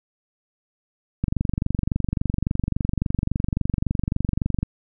click train, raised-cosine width 5 ms, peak -9 dBFS, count 81, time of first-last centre 1.24-4.63 s, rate 23.6 Hz, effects none

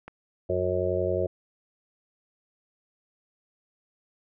click, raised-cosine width 0.5 ms, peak -25 dBFS, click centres 0.08 s
harmonic tone, 91.1 Hz, F#2, 26 cents flat, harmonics 1 / 2 / 4 / 5 / 6 / 7, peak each -32 / -38 / -29 / -32 / -29 / -31 dBFS, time 0.49-1.27 s, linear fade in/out 10 ms
effects none

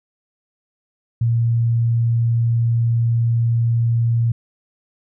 sine tone, 116.54 Hz, A#2, in tune, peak -14 dBFS, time 1.21-4.32 s, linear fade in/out 5 ms, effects none

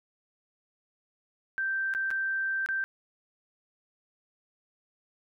sine tone with dropouts, 1565 Hz, G6, 3 cents flat, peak -27 dBFS, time 1.58-2.84 s, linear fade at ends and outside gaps 0 ms, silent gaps 1.938-1.949 / 2.105-2.112 / 2.661-2.688 s, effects none

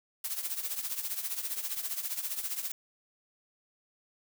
blue noise with tremolo, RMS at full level -32 dBFS, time 0.24-2.72 s, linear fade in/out 5 ms, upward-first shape triangle, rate 15 Hz, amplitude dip 80%, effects none

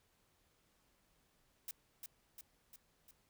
blue noise with echo, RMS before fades -44 dBFS, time 1.68-1.71 s, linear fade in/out 2 ms, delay 350 ms, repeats 4, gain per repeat -4 dB, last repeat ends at 3.11 s, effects pink hiss -75 dBFS RMS until 3.29 s

